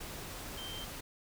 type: tone in noise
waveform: sine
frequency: 3136 Hz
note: G7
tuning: in tune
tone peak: -43 dBFS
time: 0.57-0.85 s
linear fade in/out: 10 ms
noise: pink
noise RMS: -44 dBFS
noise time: 0-1.01 s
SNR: -2 dB
effects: none

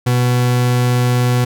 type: tone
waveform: 40% pulse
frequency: 123.47 Hz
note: B2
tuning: in tune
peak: -11 dBFS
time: 0.06-1.45 s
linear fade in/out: 10 ms
effects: none

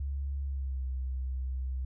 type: tone with pitch glide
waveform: sine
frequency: 69.3 to 64.66 Hz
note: C#2 to C2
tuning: 0 to -20 cents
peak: -31 dBFS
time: 0-1.85 s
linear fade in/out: 5 ms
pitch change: -120 cents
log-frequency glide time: 0.43-0.86 s
effects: none

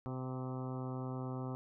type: harmonic tone with a mistuned harmonic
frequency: 128.9 Hz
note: C3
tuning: 26 cents flat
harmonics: 1 / 2 / 3 / 4 / 5 / 6 / 7 / 8 / 9 / 10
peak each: -40 / -43 / -48 / -50 / -54 / -52 / -55 / -55 / -54 / -57 dBFS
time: 0.06-1.55 s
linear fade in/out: 0 ms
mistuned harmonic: 5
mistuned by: +21 cents
effects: none

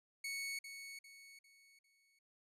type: tone with echo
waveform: sawtooth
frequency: 2217 Hz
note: C#7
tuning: in tune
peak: -37 dBFS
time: 0.24-0.59 s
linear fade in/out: 5 ms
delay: 400 ms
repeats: 4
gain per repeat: -8 dB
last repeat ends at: 2.19 s
effects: resampled to 32000 Hz

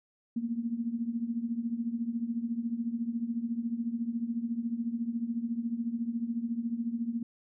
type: tone with tremolo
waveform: sine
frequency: 233.1 Hz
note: A#3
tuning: in tune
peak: -26 dBFS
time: 0.36-7.23 s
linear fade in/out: 5 ms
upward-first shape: triangle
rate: 14 Hz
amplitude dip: 85%
effects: none

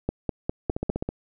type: two click trains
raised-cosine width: 2 ms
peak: -14 / -11 dBFS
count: 7 / 5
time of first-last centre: 0.7-1.09 / 0.09-0.9 s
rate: 15.4 / 4.94 Hz
effects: none

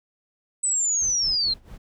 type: linear sweep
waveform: sine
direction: down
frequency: 8130 to 4081 Hz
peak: -20 dBFS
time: 0.63-1.54 s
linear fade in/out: 10 ms
type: noise with tremolo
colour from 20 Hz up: brown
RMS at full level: -40 dBFS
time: 1.01-1.78 s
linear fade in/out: 10 ms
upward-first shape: sine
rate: 4.5 Hz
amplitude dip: 85%
effects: none

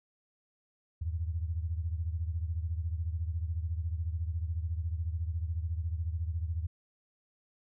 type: beating tone pair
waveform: sine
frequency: 80.1 / 94.1 Hz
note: E2 / F#2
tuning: -49 / +30 cents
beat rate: 14 Hz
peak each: -32 / -37 dBFS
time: 1.01-6.67 s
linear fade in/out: 10 ms
effects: none

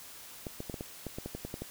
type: clicks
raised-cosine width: 2 ms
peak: -24 dBFS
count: 12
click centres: 0.468 / 0.604 / 0.698 / 0.742 / 0.809 / 1.067 / 1.185 / 1.26 / 1.35 / 1.45 / 1.541 / 1.62 s
effects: white hiss -49 dBFS RMS until 1.7 s

